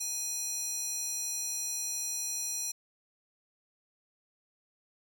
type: tone with high-pass filter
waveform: square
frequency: 830.6 Hz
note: G#5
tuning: in tune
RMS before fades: -35 dBFS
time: 0-2.72 s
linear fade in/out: 10 ms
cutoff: 6200 Hz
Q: 3.1
effects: none